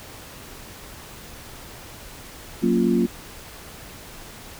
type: chord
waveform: sine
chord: Gb major seventh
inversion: none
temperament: equal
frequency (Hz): 185 / 233.1 / 277.2 / 349.2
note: Gb3 / Bb3 / Db4 / F4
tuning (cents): 0 / 0 / 0 / 0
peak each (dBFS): -23 / -20 / -26 / -22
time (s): 2.62-3.07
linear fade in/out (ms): 20
effects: pink hiss -41 dBFS RMS until 4.59 s